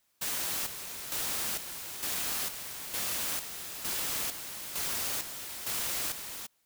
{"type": "noise with tremolo", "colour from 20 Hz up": "white", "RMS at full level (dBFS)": -33, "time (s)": [0.21, 6.47], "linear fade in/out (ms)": 10, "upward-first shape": "square", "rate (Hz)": 1.1, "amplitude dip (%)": 60, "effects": ["white hiss -73 dBFS RMS until 6.65 s"]}